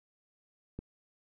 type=click; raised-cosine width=3 ms; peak=-26 dBFS; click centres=0.79 s; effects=none